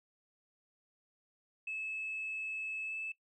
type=tone with pitch glide; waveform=sine; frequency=2600 to 2621 Hz; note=E7 to E7; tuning=-24 to -11 cents; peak=-36 dBFS; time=1.67-3.12 s; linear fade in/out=5 ms; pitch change=+13 cents; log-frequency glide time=2.85-2.94 s; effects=noise-tail reverb RT60 0.1 s tail -18 dB re dry + tanh soft clip ceiling -32 dBFS